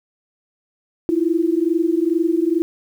sine tone pair together, 322.6 / 344.9 Hz, E4 / F4, -37 / -22 cents, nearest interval minor second, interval 115 cents, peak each -18 dBFS, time 1.09-2.62 s, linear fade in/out 0 ms, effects 8-bit

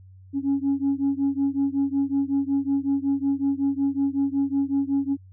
sine beating tone pair, 274.8 / 280.2 Hz, C#4 / C#4, -15 / +19 cents, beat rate 5.4 Hz, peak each -22 / -23 dBFS, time 0.33-5.17 s, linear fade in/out 50 ms, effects tanh soft clip ceiling -16 dBFS + added 94 Hz sine -45 dBFS peak until 5.32 s

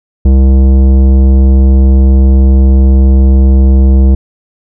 sine tone with tanh clipping, 66.3 Hz, C2, 23 cents sharp, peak -4 dBFS, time 0.25-4.15 s, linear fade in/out 5 ms, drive 14 dB, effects none

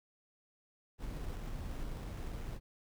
brown noise with sample-and-hold, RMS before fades -41 dBFS, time 0.98-2.6 s, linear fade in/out 50 ms, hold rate 4410 Hz, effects none

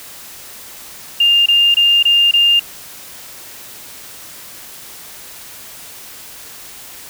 sine tone bursts, 2807 Hz, F7, 8 cents sharp, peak -8 dBFS, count 5, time 1.2-2.596 s, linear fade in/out 5 ms, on 260 ms, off 24 ms, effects white hiss -35 dBFS RMS until 7.09 s

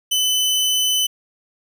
sawtooth tone, 3018 Hz, F#7, 34 cents sharp, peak -13 dBFS, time 0.11-1.07 s, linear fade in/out 10 ms, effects none

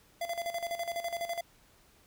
square tone with tremolo, 682 Hz, F5, 41 cents flat, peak -32 dBFS, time 0.21-1.41 s, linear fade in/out 5 ms, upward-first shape square, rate 12 Hz, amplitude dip 70%, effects pink hiss -63 dBFS RMS until 2.06 s

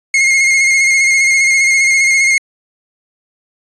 45% pulse tone with vibrato, 2148 Hz, C7, 45 cents sharp, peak -8 dBFS, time 0.14-2.38 s, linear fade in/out 2 ms, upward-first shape square, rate 15 Hz, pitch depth 26 cents each way, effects resampled to 22050 Hz

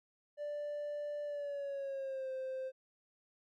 triangle tone with pitch glide, 587.3 to 523.2 Hz, D5 to C5, 0 to 0 cents, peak -35 dBFS, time 0.37-2.72 s, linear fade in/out 50 ms, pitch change -200 cents, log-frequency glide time 1.24-2.31 s, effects tanh soft clip ceiling -32 dBFS

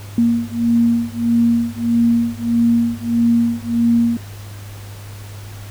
sine beating tone pair, 233.1 / 234.7 Hz, A#3 / A#3, 0 / +12 cents, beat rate 1.6 Hz, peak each -16 dBFS, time 0.18-4.17 s, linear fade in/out 2 ms, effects added 101 Hz sine -31 dBFS peak until 5.7 s + pink hiss -40 dBFS RMS until 5.7 s

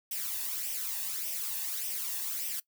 blue noise with flanger, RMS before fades -35 dBFS, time 0.11-2.6 s, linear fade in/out 5 ms, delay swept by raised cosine 0.35 to 1.14 ms, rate 1.7 Hz, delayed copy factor +0.6, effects noise-tail reverb RT60 0.1 s tail -21 dB re dry

